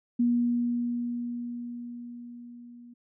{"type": "tone with level ramp", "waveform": "sine", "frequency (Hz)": 240, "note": "B3", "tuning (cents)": -49, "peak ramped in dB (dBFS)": [-20, -46], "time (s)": [0.19, 2.94], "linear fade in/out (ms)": 10, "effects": []}